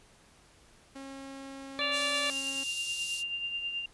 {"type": "tone", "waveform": "sawtooth", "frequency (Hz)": 271.7, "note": "C#4", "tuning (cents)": -35, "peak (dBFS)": -38, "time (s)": [0.95, 2.64], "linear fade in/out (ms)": 10}
{"type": "harmonic tone", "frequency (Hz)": 581, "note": "D5", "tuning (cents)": -19, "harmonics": [1, 2, 3, 4, 6, 7], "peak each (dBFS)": [-37, -37, -37, -37, -37, -37], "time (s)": [1.79, 2.3], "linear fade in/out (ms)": 0}
{"type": "tone with tremolo", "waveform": "sine", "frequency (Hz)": 2791, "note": "F7", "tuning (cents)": -2, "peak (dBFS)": -30, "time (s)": [1.81, 3.86], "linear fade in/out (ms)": 5, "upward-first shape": "triangle", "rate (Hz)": 9.3, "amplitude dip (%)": 55}
{"type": "band-pass noise", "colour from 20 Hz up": "white", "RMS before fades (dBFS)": -41, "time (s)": [1.91, 3.24], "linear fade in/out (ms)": 50, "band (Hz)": [3900, 10000], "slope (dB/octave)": 24}
{"effects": ["pink hiss -60 dBFS RMS until 3.93 s", "resampled to 24000 Hz"]}